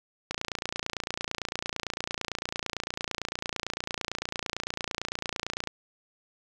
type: click train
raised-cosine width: 0.2 ms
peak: -13 dBFS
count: 156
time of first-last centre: 0.31-5.673 s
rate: 28.9 Hz
effects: none